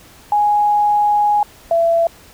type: tone pair in turn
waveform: sine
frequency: 830.6 / 670.5 Hz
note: G#5 / E5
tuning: 0 / +29 cents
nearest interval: major third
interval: 371 cents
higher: first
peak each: -11 / -11 dBFS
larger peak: neither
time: 0.32-1.43 / 1.71-2.07 s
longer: first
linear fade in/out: 2 ms
effects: pink hiss -44 dBFS RMS until 2.33 s